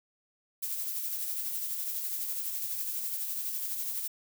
violet noise with tremolo, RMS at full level -33 dBFS, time 0.62-4.08 s, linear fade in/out 10 ms, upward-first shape sine, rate 12 Hz, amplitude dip 35%, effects none

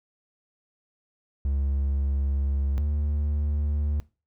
triangle tone pair in turn, 69.3 / 73.49 Hz, C#2 / D2, 0 / +2 cents, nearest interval minor second, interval 102 cents, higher second, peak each -21 / -21 dBFS, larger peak neither, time 1.45-2.78 / 2.78-4 s, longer first, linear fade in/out 0 ms, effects noise-tail reverb RT60 0.3 s tail -20 dB re dry

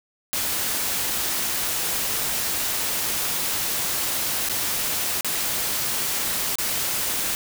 white noise with dropouts, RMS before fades -25 dBFS, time 0.33-7.35 s, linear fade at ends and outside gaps 0 ms, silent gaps 4.488-4.496 / 5.209-5.246 / 6.555-6.585 s, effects none

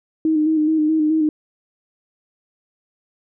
sine tone with vibrato, 311.1 Hz, D#4, in tune, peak -14 dBFS, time 0.25-1.29 s, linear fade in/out 2 ms, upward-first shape square, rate 4.7 Hz, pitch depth 32 cents each way, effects none

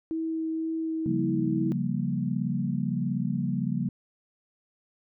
sine tone with vibrato, 322.2 Hz, E4, 39 cents flat, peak -27 dBFS, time 0.11-1.72 s, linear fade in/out 0 ms, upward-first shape sine, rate 2 Hz, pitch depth 8 cents each way
sine chord, G half-diminished seventh, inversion second, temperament equal with one note detuned, 138.59 / 174.61 / 196 / 234.3 Hz, Db3 / F3 / G3 / Bb3, 0 / 0 / 0 / +9 cents, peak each -31 dBFS, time 1.06-3.89 s, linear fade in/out 2 ms
effects none

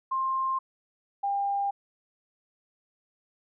sine tone pair in turn, 1057 / 799.9 Hz, C6 / G5, +17 / +35 cents, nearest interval perfect fourth, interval 482 cents, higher first, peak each -25 dBFS, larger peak neither, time 0.11-0.59 / 1.23-1.71 s, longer neither, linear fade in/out 10 ms, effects none

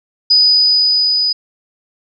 sine tone with level ramp, 4972 Hz, D#8, 2 cents flat, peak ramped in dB -6 to -12 dBFS, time 0.3-1.33 s, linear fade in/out 10 ms, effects none

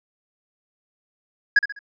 triangle tone with echo, 1661.2 Hz, G#6, in tune, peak -9 dBFS, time 1.56-1.59 s, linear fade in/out 5 ms, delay 67 ms, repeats 3, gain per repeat -9 dB, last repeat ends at 1.791 s, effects resampled to 16000 Hz

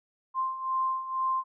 sine beating tone pair, 1046.5 / 1048.6 Hz, C6 / C6, 0 / +3 cents, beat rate 2.1 Hz, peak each -33 / -28 dBFS, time 0.34-1.44 s, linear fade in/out 50 ms, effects none

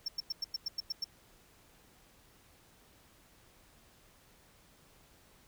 triangle tone bursts, 5420 Hz, E8, 47 cents sharp, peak -31 dBFS, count 9, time 0.06-1.043 s, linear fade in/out 5 ms, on 23 ms, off 97 ms, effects pink hiss -63 dBFS RMS until 5.47 s

